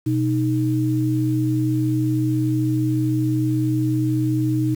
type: tone pair together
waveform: sine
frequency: 124.61 / 311.1 Hz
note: B2 / D#4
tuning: +16 / 0 cents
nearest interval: octave + major third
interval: 1584 cents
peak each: -20 dBFS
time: 0.06-4.75 s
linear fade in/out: 10 ms
effects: 7-bit